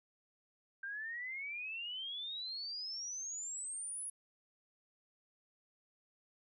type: exponential sweep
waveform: sine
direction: up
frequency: 1568 to 10548 Hz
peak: -40 dBFS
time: 0.83-4.1 s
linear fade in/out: 5 ms
effects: none